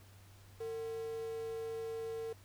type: tone with high-pass filter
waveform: square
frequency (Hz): 150.6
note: D3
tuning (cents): +44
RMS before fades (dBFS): -41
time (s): 0.6-2.33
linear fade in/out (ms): 5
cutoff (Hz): 460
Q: 7.3
effects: added 97 Hz sine -57 dBFS peak until 2.44 s + pink hiss -63 dBFS RMS until 2.44 s